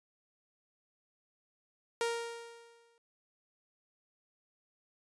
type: tone with exponential decay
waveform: sawtooth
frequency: 466.2 Hz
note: A#4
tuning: in tune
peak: -25 dBFS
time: 2.01-2.98 s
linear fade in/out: 1 ms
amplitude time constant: 210 ms
effects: resampled to 24000 Hz